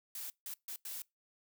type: noise bursts at uneven times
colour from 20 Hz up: blue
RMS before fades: -43 dBFS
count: 4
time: 0.15-0.3 / 0.46-0.54 / 0.68-0.76 / 0.85-1.02 s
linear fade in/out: 2 ms
effects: noise-tail reverb RT60 0.2 s tail -24 dB re dry